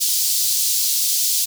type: high-pass noise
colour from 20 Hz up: pink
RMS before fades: -19 dBFS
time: 0-1.46 s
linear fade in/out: 20 ms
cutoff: 4300 Hz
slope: 24 dB/octave
effects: none